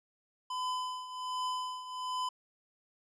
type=tone with tremolo; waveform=square; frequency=1010 Hz; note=B5; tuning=39 cents sharp; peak=-32 dBFS; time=0.5-2.29 s; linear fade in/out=5 ms; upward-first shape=triangle; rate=1.3 Hz; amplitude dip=75%; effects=low-pass 7000 Hz 12 dB/octave